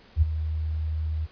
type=tone with ADSR envelope; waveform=sine; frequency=78.3 Hz; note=D#2; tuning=11 cents sharp; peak=-13 dBFS; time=0.16-1.27 s; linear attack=61 ms; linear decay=15 ms; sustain=-12 dB; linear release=29 ms; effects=pink hiss -54 dBFS RMS until 1.31 s + resampled to 11025 Hz